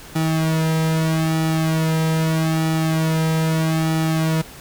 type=tone with flanger; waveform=sawtooth; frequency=160 Hz; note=D#3; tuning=49 cents sharp; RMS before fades=-19 dBFS; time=0.15-4.42 s; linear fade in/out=10 ms; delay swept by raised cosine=1.9 to 2.76 ms; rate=0.79 Hz; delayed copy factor=-1; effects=pink hiss -40 dBFS RMS until 4.6 s